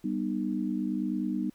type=chord; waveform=sine; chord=G augmented; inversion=none; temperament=just; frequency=196 / 245 / 306.2 Hz; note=G3 / B3 / D#4; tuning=0 / -14 / -28 cents; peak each=-32 dBFS; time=0.04-1.5 s; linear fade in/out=5 ms; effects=pink hiss -64 dBFS RMS until 1.54 s